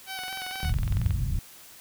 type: tone with vibrato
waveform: 10% pulse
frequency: 754 Hz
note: F#5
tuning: 32 cents sharp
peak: -25 dBFS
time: 0.06-0.73 s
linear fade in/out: 50 ms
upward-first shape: square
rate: 4.3 Hz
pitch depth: 26 cents each way
type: click train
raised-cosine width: 0.3 ms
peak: -24 dBFS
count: 21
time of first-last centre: 0.19-1.107 s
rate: 21.8 Hz
type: low-pass noise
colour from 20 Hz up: white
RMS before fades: -26 dBFS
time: 0.63-1.39 s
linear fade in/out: 0 ms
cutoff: 120 Hz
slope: 24 dB/octave
effects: white hiss -49 dBFS RMS until 1.8 s